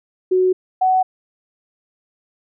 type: tone pair in turn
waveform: sine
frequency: 370 / 748.2 Hz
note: F#4 / F#5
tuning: 0 / +19 cents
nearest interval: octave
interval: 1219 cents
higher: second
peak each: -12 dBFS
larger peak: neither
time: 0.31-0.53 / 0.81-1.03 s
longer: neither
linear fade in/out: 10 ms
effects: none